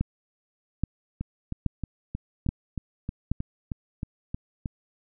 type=two click trains; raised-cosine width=5 ms; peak=-12 / -18 dBFS; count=5 / 12; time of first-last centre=0.01-3.316 / 1.21-4.658 s; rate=1.21 / 3.19 Hz; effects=none